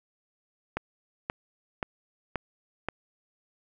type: click train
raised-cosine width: 0.5 ms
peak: -14 dBFS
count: 5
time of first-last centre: 0.77-2.886 s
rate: 1.89 Hz
effects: none